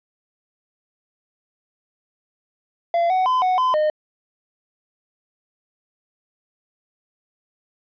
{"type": "tone with pitch steps", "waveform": "triangle", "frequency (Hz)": [683, 746, 1018, 739, 1020, 612], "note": ["F5", "F#5", "C6", "F#5", "C6", "D#5"], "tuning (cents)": [-39, 14, -48, -2, -44, -29], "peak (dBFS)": -14, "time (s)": [2.94, 3.9], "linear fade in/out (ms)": 2, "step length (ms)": 160, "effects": ["resampled to 11025 Hz"]}